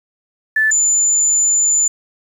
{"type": "tone pair in turn", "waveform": "sine", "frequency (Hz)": [1749, 7049], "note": ["A6", "A8"], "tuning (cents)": [-11, 2], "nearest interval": "2 octaves", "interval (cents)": 2413, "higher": "second", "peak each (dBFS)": -11, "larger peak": "neither", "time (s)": [[0.56, 0.71], [0.71, 1.88]], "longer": "second", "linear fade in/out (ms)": 5, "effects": ["7-bit"]}